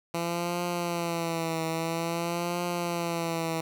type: tone with vibrato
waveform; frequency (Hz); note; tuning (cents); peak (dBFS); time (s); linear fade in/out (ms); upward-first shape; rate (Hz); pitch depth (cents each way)
10% pulse; 168.6; E3; +39; -20; 0.14-3.61; 5; triangle; 0.5; 72
effects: none